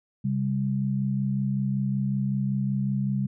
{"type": "tone pair together", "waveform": "sine", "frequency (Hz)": [134, 199.33], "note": ["C3", "G3"], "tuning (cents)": [42, 29], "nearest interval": "perfect fifth", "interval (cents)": 687, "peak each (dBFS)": -26, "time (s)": [0.24, 3.27], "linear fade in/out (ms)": 10, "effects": []}